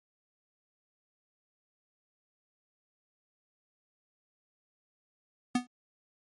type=tone with exponential decay; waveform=square; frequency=246.9 Hz; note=B3; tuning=in tune; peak=-22 dBFS; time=5.55-5.67 s; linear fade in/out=5 ms; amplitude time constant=26 ms; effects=MP3 48 kbps